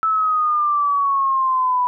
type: exponential sweep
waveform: sine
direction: down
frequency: 1315 to 984 Hz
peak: -15 dBFS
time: 0.03-1.87 s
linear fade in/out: 0 ms
effects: none